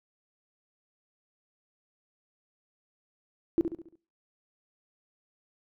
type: tone with echo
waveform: sine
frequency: 334.2 Hz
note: E4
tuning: 24 cents sharp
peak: -19 dBFS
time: 3.58-3.61 s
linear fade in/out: 0 ms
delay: 69 ms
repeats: 5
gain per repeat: -7 dB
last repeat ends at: 3.955 s
effects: noise-tail reverb RT60 0.4 s tail -21 dB re dry